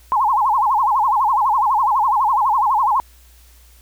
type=tone with vibrato; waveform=sine; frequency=948 Hz; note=A#5; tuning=29 cents sharp; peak=-13 dBFS; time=0.12-3 s; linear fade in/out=0 ms; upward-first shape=sine; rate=12 Hz; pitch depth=250 cents each way; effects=added 60 Hz sine -46 dBFS peak until 3.81 s + white hiss -52 dBFS RMS until 3.81 s